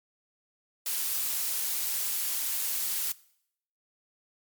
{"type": "noise", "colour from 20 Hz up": "blue", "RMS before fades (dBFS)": -30, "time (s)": [0.86, 3.12], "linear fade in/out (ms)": 2, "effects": ["noise-tail reverb RT60 0.7 s tail -21 dB re dry", "MP3 96 kbps"]}